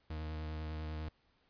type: tone with vibrato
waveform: 40% pulse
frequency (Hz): 77.78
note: D#2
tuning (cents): 0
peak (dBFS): -38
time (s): 0.1-1.09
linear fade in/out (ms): 5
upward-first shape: triangle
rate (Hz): 10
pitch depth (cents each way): 23
effects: pink hiss -73 dBFS RMS until 1.49 s + resampled to 11025 Hz